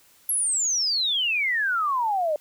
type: exponential sweep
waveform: sine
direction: down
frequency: 11470 to 583 Hz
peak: -21 dBFS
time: 0.29-2.36 s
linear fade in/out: 2 ms
effects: white hiss -57 dBFS RMS until 2.4 s